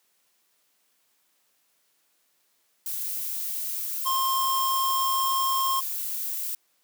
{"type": "noise", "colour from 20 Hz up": "violet", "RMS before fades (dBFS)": -31, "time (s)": [2.86, 6.55], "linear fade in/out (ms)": 2}
{"type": "tone with pitch glide", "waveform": "square", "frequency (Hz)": [1060, 1066.8], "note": ["C6", "C6"], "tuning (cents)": [22, 33], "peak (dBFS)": -24, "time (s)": [4.05, 5.81], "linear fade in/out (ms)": 20, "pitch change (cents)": 11, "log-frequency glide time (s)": [4.17, 5.6]}
{"effects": ["white hiss -69 dBFS RMS until 6.83 s", "high-pass 200 Hz 12 dB/octave"]}